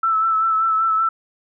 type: tone with vibrato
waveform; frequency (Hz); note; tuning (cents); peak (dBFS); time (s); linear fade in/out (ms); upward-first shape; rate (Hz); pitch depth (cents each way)
sine; 1318.5; E6; 0; -15; 0.03-1.09; 5; sine; 5.2; 29
effects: none